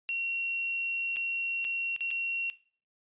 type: tone with dropouts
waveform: sine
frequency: 2737 Hz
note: F7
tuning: 36 cents flat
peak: -29 dBFS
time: 0.09-2.5 s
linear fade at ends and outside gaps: 0 ms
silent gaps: 1.161-1.168 / 1.644-1.649 / 1.963-2.007 / 2.106-2.112 s
effects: noise-tail reverb RT60 0.4 s tail -17 dB re dry + resampled to 8000 Hz